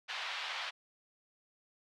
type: band-pass noise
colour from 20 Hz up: white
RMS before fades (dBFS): -40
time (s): 0.08-0.71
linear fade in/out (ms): 20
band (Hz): 720 to 3800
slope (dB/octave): 24
effects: none